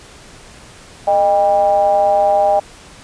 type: ring-modulated tone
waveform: triangle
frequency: 92.6 Hz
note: F#2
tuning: 2 cents sharp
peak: -5 dBFS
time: 1.07-2.6 s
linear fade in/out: 10 ms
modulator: 706 Hz
effects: pink hiss -40 dBFS RMS until 3.03 s + resampled to 22050 Hz